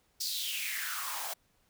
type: noise with high-pass filter sweep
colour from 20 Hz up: white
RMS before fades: -36 dBFS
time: 0.2-1.34 s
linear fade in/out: 10 ms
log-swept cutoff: 5000 to 670 Hz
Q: 5.5
effects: pink hiss -71 dBFS RMS until 1.69 s